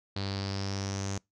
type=tone with low-pass filter sweep; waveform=sawtooth; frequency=98 Hz; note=G2; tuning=in tune; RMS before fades=-34 dBFS; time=0.16-1.18 s; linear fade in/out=5 ms; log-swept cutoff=4300 to 6500 Hz; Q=6.8; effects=noise-tail reverb RT60 0.2 s tail -26 dB re dry